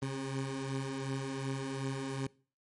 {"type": "beating tone pair", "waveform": "20% pulse", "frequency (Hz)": [132.8, 135.5], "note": ["C3", "C#3"], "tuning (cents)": [26, -39], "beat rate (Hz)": 2.7, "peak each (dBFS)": [-36, -31], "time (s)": [0.02, 2.27], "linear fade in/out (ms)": 5, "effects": ["noise-tail reverb RT60 0.4 s tail -22 dB re dry", "MP3 48 kbps"]}